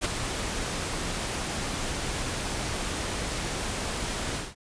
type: noise with ADSR envelope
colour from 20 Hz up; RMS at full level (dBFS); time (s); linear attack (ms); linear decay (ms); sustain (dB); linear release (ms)
pink; -25; 0.01-4.55; 35; 19; -6; 190
effects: resampled to 22050 Hz